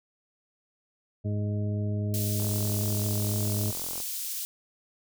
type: harmonic tone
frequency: 103.83 Hz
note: G#2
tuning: in tune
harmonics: 1 / 2 / 3 / 4 / 6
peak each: -27 / -34 / -41 / -41 / -42 dBFS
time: 1.24-3.72 s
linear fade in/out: 20 ms
type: high-pass noise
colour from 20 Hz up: white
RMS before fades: -34 dBFS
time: 2.14-4.45 s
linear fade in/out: 0 ms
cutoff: 4400 Hz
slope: 12 dB/octave
type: click train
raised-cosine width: 1 ms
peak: -28 dBFS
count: 71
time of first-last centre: 2.4-4.002 s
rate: 43.7 Hz
effects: none